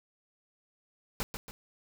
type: noise with echo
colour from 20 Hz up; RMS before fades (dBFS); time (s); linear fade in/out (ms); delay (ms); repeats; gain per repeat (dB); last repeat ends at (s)
pink; -33; 1.2-1.23; 0; 140; 2; -6; 1.51
effects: none